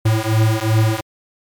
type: beating tone pair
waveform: square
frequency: 108.9 / 111.6 Hz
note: A2 / A2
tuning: -17 / +25 cents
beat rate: 2.7 Hz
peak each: -17 dBFS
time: 0.05-1.01 s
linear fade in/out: 10 ms
effects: MP3 96 kbps